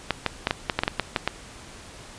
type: clicks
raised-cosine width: 0.3 ms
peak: -5 dBFS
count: 11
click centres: 0.107 / 0.263 / 0.471 / 0.509 / 0.698 / 0.79 / 0.835 / 0.879 / 0.997 / 1.162 / 1.276 s
effects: pink hiss -44 dBFS RMS until 2.18 s + resampled to 22050 Hz